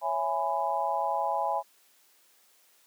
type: chord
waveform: sine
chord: C# minor seventh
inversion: none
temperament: just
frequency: 554.4 / 665.2 / 831.5 / 997.9 Hz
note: C#5 / E5 / G#5 / B5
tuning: 0 / +16 / +2 / +18 cents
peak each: -35 / -32 / -29 / -32 dBFS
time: 0.01-1.63 s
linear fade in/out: 50 ms
effects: white hiss -63 dBFS RMS until 2.86 s + high-pass 300 Hz 12 dB/octave